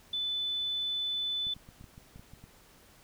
sine tone, 3500 Hz, A7, 10 cents flat, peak -30 dBFS, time 0.13-1.54 s, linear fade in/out 5 ms
clicks, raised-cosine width 5 ms, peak -37 dBFS, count 10, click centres 1.469 / 1.565 / 1.689 / 1.811 / 1.842 / 1.979 / 2.16 / 2.195 / 2.336 / 2.44 s
effects pink hiss -59 dBFS RMS until 3.03 s

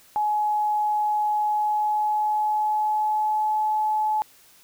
sine tone with pitch glide, 844 to 857.3 Hz, G#5 to A5, +28 to -45 cents, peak -20 dBFS, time 0.16-4.22 s, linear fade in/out 0 ms, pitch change +27 cents, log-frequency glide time 1.43-3.62 s, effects white hiss -54 dBFS RMS until 4.63 s

